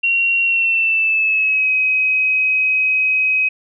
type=tone with pitch glide; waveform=sine; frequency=2745 to 2532 Hz; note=F7 to D#7; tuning=-31 to +30 cents; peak=-13 dBFS; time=0.03-3.49 s; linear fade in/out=10 ms; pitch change=-139 cents; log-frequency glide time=0.43-1.71 s; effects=none